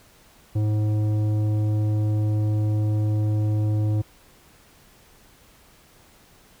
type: tone with tanh clipping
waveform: sine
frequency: 106.3 Hz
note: G#2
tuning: 41 cents sharp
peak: -21 dBFS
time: 0.55-4.02 s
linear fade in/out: 10 ms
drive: 11 dB
effects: pink hiss -54 dBFS RMS until 6.6 s